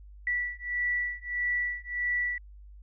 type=beating tone pair; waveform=sine; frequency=1956 / 1957.6 Hz; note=B6 / B6; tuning=-17 / -16 cents; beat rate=1.6 Hz; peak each=-31 / -31 dBFS; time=0.27-2.38 s; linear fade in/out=2 ms; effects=added 50 Hz sine -46 dBFS peak until 2.82 s